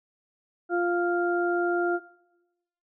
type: harmonic tone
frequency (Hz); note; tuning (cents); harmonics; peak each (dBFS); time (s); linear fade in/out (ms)
349.2; F4; 0; 1 / 2 / 4; -24 / -29 / -30; 0.69-2; 50
effects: noise-tail reverb RT60 0.9 s tail -17 dB re dry